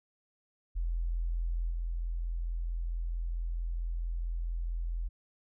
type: tone with level steps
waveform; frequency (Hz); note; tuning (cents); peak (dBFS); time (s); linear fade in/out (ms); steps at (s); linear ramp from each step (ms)
sine; 42.25; E1; +43; -29 / -31; 0.75-5.09; 20; 1.7; 10
effects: none